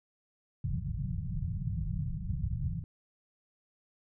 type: low-pass noise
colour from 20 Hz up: white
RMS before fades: -34 dBFS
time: 0.64-2.84 s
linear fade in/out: 2 ms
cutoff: 180 Hz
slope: 96 dB/octave
effects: none